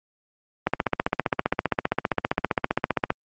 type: click train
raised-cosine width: 0.5 ms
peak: -5 dBFS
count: 38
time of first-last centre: 0.67-3.104 s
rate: 15.2 Hz
effects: high-pass 100 Hz 12 dB/octave + Opus 32 kbps